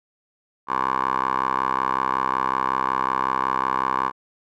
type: tone with band-pass filter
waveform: 10% pulse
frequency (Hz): 65.41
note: C2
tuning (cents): 0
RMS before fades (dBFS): -23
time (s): 0.67-4.12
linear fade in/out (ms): 50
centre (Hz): 1100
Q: 5.9
effects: none